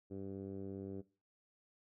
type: tone with low-pass filter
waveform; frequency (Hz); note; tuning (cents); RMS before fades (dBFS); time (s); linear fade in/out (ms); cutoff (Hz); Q
10% pulse; 97.4; G2; -11; -45; 0.1-1.02; 20; 370; 1.9
effects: noise-tail reverb RT60 0.3 s tail -17 dB re dry